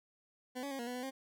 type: tone with pitch steps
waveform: 20% pulse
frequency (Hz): 252.2 / 280.9 / 271.1 / 237.5 / 247.3 / 250 / 266.8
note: B3 / C#4 / C#4 / A#3 / B3 / B3 / C4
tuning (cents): +36 / +23 / -38 / +33 / +3 / +21 / +34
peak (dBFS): -34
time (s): 0.55-1.11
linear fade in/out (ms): 20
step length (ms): 80
effects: none